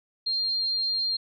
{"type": "tone", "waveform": "sine", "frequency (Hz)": 4198, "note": "C8", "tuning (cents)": 5, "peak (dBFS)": -24, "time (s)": [0.26, 1.17], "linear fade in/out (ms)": 10, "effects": []}